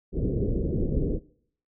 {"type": "low-pass noise", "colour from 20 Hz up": "pink", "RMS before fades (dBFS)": -26, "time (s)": [0.12, 1.2], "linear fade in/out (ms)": 50, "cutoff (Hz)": 490, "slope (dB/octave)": 48, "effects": ["noise-tail reverb RT60 0.6 s tail -21 dB re dry"]}